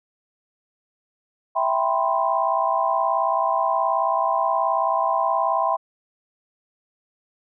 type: chord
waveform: sine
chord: C major seventh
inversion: first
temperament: equal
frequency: 659.3 / 784 / 987.8 / 1046.5 Hz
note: E5 / G5 / B5 / C6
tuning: 0 / 0 / 0 / 0 cents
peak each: -24 dBFS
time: 1.55-5.77 s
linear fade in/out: 20 ms
effects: none